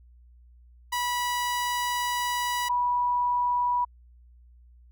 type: tone pair in turn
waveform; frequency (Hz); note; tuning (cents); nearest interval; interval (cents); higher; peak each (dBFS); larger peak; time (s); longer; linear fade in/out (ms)
sawtooth / sine; 977 / 977; B5 / B5; -19 / -19; unison; 0; neither; -22; neither; 0.92-2.69 / 2.69-3.85; first; 10
effects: added 60 Hz sine -51 dBFS peak until 4.91 s